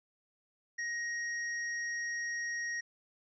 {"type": "tone", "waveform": "square", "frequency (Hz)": 1880, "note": "A#6", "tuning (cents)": 14, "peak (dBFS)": -35, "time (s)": [0.78, 2.81], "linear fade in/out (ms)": 10, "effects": ["resampled to 16000 Hz"]}